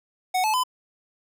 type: tone with pitch steps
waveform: square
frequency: 740 / 864.9 / 1010.9 Hz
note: F#5 / A5 / B5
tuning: 0 / -30 / +40 cents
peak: -21 dBFS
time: 0.34-0.637 s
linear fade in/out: 10 ms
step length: 99 ms
effects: none